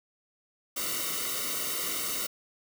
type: noise with comb filter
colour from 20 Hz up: white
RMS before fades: -32 dBFS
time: 0.76-2.27 s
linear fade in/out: 10 ms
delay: 1.2 ms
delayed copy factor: -0.9
effects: none